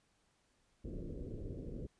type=low-pass noise; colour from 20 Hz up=pink; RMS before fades=-44 dBFS; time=0.84-1.87 s; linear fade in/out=10 ms; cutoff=510 Hz; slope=48 dB/octave; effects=pink hiss -75 dBFS RMS until 1.99 s + resampled to 22050 Hz